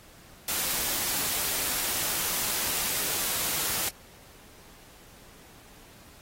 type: noise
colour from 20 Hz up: white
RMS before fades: -29 dBFS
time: 0.48-3.89 s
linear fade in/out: 2 ms
effects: pink hiss -53 dBFS RMS until 6.21 s + AAC 48 kbps